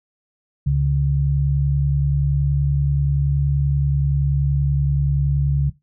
sine tone pair together, 70.7 / 141.22 Hz, C#2 / C#3, +35 / +33 cents, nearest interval octave, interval 1198 cents, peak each -21 / -16 dBFS, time 0.66-5.7 s, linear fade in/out 10 ms, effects noise-tail reverb RT60 0.2 s tail -18 dB re dry

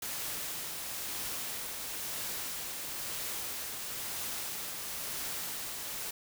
white noise with tremolo, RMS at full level -37 dBFS, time 0.02-6.11 s, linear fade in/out 5 ms, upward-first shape triangle, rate 1 Hz, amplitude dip 30%, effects none

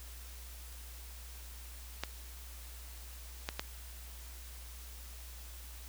clicks, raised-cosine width 0.2 ms, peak -17 dBFS, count 3, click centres 2.036 / 3.489 / 3.595 s, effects added 60 Hz sine -47 dBFS peak until 5.88 s + white hiss -53 dBFS RMS until 5.88 s

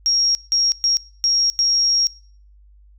sine tone bursts at uneven times, 5588 Hz, F8, in tune, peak -14 dBFS, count 5, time 0.06-0.35 / 0.52-0.72 / 0.84-0.97 / 1.24-1.5 / 1.59-2.07 s, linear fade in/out 0 ms, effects noise-tail reverb RT60 0.5 s tail -23 dB re dry + added 50 Hz sine -46 dBFS peak until 2.98 s

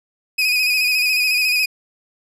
30% pulse tone with vibrato, 2500 Hz, D#7, 8 cents sharp, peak -12 dBFS, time 0.38-1.66 s, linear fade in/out 10 ms, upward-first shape square, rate 14 Hz, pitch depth 33 cents each way, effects low-pass 12000 Hz 12 dB/octave

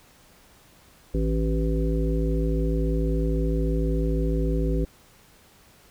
harmonic tone with a mistuned harmonic, 55 Hz, A1, in tune, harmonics 1 / 3 / 5 / 7 / 9, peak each -23 / -28 / -30 / -31 / -33 dBFS, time 1.14-4.85 s, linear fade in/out 5 ms, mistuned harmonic 3, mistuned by -40 cents, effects pink hiss -55 dBFS RMS until 5.9 s

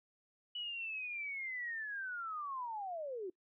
sine linear sweep, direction down, 2960 to 348.1 Hz, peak -39 dBFS, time 0.55-3.3 s, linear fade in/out 5 ms, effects noise-tail reverb RT60 0.1 s tail -22 dB re dry

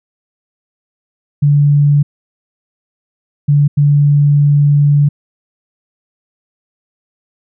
sine tone bursts at uneven times, 144.8 Hz, D3, 24 cents flat, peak -6 dBFS, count 3, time 1.42-2.03 / 3.48-3.68 / 3.77-5.09 s, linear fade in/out 10 ms, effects none

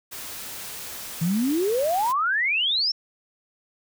white noise, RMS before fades -36 dBFS, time 0.11-2.13 s, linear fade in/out 20 ms
sine exponential sweep, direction up, 156.8 to 5500 Hz, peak -20 dBFS, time 1.21-2.92 s, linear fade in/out 10 ms
effects none

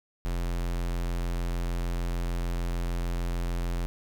square tone, 43.32 Hz, F1, 13 cents flat, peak -28 dBFS, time 0.25-3.86 s, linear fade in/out 0 ms, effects none

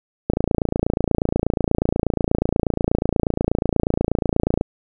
click train, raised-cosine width 2 ms, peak -4 dBFS, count 123, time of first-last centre 0.3-4.611 s, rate 28.3 Hz, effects none

